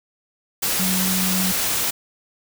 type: tone in noise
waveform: sine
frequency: 186.5 Hz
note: F#3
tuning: 14 cents sharp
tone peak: -22 dBFS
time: 0.79-1.52 s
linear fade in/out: 10 ms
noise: white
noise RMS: -22 dBFS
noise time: 0.62-1.91 s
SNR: -3 dB
effects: none